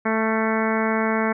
harmonic tone with a mistuned harmonic, 220.8 Hz, A3, 6 cents sharp, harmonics 1 / 2 / 3 / 4 / 5 / 6 / 7 / 8 / 9 / 10, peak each -23 / -26 / -28 / -29 / -30 / -31 / -31 / -32 / -33 / -33 dBFS, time 0.05-1.33 s, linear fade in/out 10 ms, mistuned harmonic 6, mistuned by +28 cents, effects none

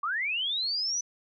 sine linear sweep, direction up, 1108.7 to 6030 Hz, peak -27 dBFS, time 0.03-1.01 s, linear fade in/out 5 ms, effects none

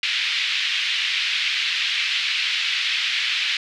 pink band-pass noise, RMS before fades -23 dBFS, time 0.03-3.57 s, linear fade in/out 2 ms, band 2200 to 3900 Hz, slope 24 dB/octave, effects none

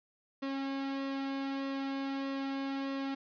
sawtooth tone with flanger, 272.7 Hz, C#4, 28 cents flat, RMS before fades -36 dBFS, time 0.42-3.15 s, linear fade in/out 10 ms, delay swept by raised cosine 1.3 to 2.16 ms, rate 1.6 Hz, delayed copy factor -0.55, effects resampled to 11025 Hz + 11-bit

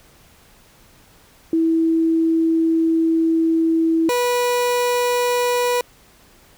sine / 30% pulse tone pair in turn, 326.3 / 488.9 Hz, E4 / B4, -18 / -18 cents, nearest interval perfect fifth, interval 700 cents, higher second, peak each -14 dBFS, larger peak neither, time 1.53-4.09 / 4.09-5.81 s, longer first, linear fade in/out 2 ms, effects pink hiss -51 dBFS RMS until 6.57 s

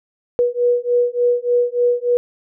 sine beating tone pair, 483.9 / 487.3 Hz, B4 / B4, -35 / -23 cents, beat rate 3.4 Hz, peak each -17 / -17 dBFS, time 0.39-2.17 s, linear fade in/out 0 ms, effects none

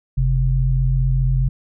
sine tone pair together, 46.42 / 131.3 Hz, F#1 / C3, +6 / +6 cents, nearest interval octave + tritone, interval 1800 cents, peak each -17 / -17 dBFS, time 0.17-1.49 s, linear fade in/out 10 ms, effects none

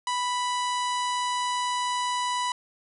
harmonic tone, 987.8 Hz, B5, in tune, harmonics 1 / 2 / 3 / 4 / 5 / 6 / 7 / 8 / 9 / 10, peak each -26 / -36 / -36 / -37 / -43 / -44 / -42 / -46 / -44 / -48 dBFS, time 0.07-2.52 s, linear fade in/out 2 ms, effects none

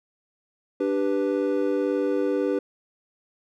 triangle chord, G major, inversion second, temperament equal, 293.7 / 392 / 493.9 Hz, D4 / G4 / B4, 0 / 0 / 0 cents, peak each -24 dBFS, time 0.8-2.59 s, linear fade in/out 5 ms, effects none

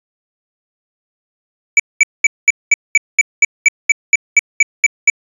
square tone bursts, 2301 Hz, D7, 36 cents flat, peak -5 dBFS, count 15, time 1.77-5.1 s, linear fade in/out 2 ms, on 26 ms, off 210 ms, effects resampled to 22050 Hz

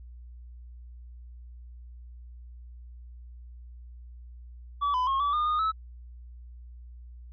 triangle tone with pitch steps, 1146 / 1006 / 1081 / 1150 / 1216 / 1228 / 1300 Hz, D6 / B5 / C#6 / D6 / D#6 / D#6 / E6, -43 / +32 / -44 / -37 / -40 / -23 / -24 cents, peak -22 dBFS, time 4.81-5.72 s, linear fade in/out 20 ms, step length 130 ms, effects added 60 Hz sine -43 dBFS peak until 7.32 s + resampled to 11025 Hz

